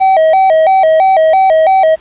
triangle tone with vibrato, 698 Hz, F5, 1 cent flat, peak -3 dBFS, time 0-1.96 s, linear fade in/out 20 ms, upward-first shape square, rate 3 Hz, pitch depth 160 cents each way, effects pink hiss -43 dBFS RMS until 2 s + resampled to 8000 Hz

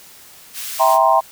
white high-pass noise, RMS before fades -28 dBFS, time 0.53-0.99 s, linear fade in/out 50 ms, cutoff 1800 Hz, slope 12 dB/octave
sine chord, C dominant seventh, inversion first, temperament just, 654.1 / 784.9 / 941.9 / 1046.5 Hz, E5 / G5 / Bb5 / C6, -14 / +2 / +18 / 0 cents, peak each -16 dBFS, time 0.79-1.21 s, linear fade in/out 20 ms
effects white hiss -43 dBFS RMS until 1.31 s

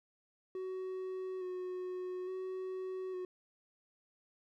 triangle tone with vibrato, 370 Hz, F#4, in tune, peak -36 dBFS, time 0.55-3.25 s, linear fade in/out 2 ms, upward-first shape square, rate 0.58 Hz, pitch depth 19 cents each way, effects none

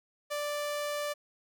sawtooth tone, 587.3 Hz, D5, in tune, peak -28 dBFS, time 0.3-1.14 s, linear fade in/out 20 ms, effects none

